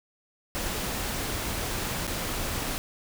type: noise with dropouts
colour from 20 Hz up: pink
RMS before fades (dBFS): -31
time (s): 0.55-2.78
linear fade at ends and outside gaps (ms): 0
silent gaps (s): 2.069-2.077
effects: none